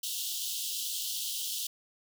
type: high-pass noise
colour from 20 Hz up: pink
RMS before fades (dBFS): -35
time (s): 0.03-1.67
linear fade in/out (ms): 5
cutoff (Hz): 2900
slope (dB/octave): 96
effects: none